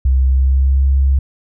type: tone with pitch glide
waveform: sine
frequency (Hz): 65.41 to 67.68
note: C2 to C#2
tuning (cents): 0 to -41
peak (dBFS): -9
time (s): 0.05-1.19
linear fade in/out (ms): 5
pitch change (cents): +59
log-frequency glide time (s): 0.24-0.84
effects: none